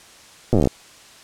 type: slowing click train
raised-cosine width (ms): 2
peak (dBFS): -4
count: 13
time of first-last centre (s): 0.53-0.673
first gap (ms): 8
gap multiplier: 1.07
effects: white hiss -46 dBFS RMS until 1.23 s + low-pass 8000 Hz 12 dB/octave